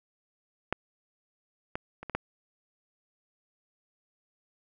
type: clicks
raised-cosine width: 0.5 ms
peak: -12 / -17 / -26 / -22 / -13 dBFS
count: 5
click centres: 0.726 / 1.755 / 2.03 / 2.097 / 2.15 s
effects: none